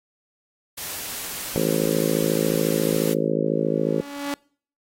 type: noise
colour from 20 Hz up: white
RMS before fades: -32 dBFS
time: 0.77-3.14 s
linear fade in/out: 10 ms
type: harmonic tone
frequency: 54.1 Hz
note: A1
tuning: 29 cents flat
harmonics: 3 / 4 / 5 / 6 / 7 / 8 / 9 / 10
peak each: -28 / -28 / -28 / -28 / -28 / -28 / -28 / -28 dBFS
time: 1.56-4.01 s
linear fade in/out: 0 ms
type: tone with exponential growth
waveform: sawtooth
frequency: 284.2 Hz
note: C#4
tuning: 43 cents sharp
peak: -20 dBFS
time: 3.46-4.34 s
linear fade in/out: 0 ms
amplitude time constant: 190 ms
effects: noise-tail reverb RT60 0.5 s tail -25 dB re dry + AAC 48 kbps